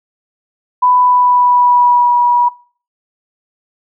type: tone with pitch glide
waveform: sine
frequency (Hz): 995 to 968.4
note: B5 to B5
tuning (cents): +13 to -34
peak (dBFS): -7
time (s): 0.82-2.49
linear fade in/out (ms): 10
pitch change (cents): -47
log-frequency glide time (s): 0.99-2.12
effects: noise-tail reverb RT60 0.4 s tail -20 dB re dry